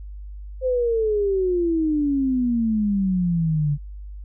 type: exponential sweep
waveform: sine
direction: down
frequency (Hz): 523.3 to 141.8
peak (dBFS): -18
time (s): 0.61-3.78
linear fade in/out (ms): 50
effects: added 50 Hz sine -33 dBFS peak until 4.24 s